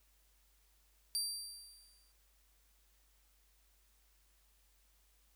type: tone with exponential decay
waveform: 25% pulse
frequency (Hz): 4699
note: D8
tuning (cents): 0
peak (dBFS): -28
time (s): 1.15-2.12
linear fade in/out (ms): 0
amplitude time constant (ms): 210
effects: added 50 Hz sine -70 dBFS peak until 5.35 s + white hiss -73 dBFS RMS until 5.35 s